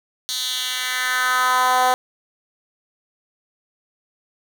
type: tone with high-pass filter sweep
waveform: 10% pulse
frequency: 253.6 Hz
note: B3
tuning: 46 cents sharp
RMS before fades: -20 dBFS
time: 0.29-1.94 s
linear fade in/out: 0 ms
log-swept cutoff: 4300 to 680 Hz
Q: 2.4
effects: none